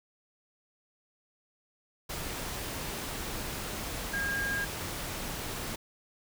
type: tone in noise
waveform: sine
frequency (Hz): 1620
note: G#6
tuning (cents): -43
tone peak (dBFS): -30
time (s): 4.13-4.65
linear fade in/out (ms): 10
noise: pink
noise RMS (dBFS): -37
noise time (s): 2.09-5.76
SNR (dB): +4
effects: none